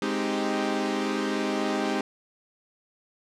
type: chord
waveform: sawtooth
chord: Ab major seventh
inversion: none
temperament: equal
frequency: 207.7 / 261.6 / 311.1 / 392 Hz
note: Ab3 / C4 / Eb4 / G4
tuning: 0 / 0 / 0 / 0 cents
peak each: -27 dBFS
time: 0.02-2.01 s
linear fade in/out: 2 ms
effects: low-pass 6000 Hz 12 dB/octave

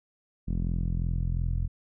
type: tone with low-pass filter sweep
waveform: sawtooth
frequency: 42.89 Hz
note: F1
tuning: 31 cents flat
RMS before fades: -28 dBFS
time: 0.47-1.68 s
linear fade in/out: 20 ms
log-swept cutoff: 210 to 110 Hz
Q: 1.9
effects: none

